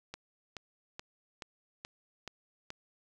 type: click train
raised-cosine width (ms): 0.2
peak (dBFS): -24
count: 7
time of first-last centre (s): 0.14-2.704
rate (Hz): 2.34
effects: none